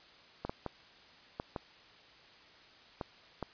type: clicks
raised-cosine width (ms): 1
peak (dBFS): -22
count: 7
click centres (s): 0.45 / 0.495 / 0.663 / 1.399 / 1.562 / 3.012 / 3.427
effects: white hiss -58 dBFS RMS until 3.53 s + resampled to 11025 Hz